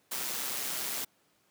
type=noise with amplitude modulation; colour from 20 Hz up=white; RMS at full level=-33 dBFS; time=0.11-1.05 s; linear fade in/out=10 ms; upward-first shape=sine; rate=130 Hz; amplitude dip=40%; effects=pink hiss -69 dBFS RMS until 1.5 s + high-pass 150 Hz 12 dB/octave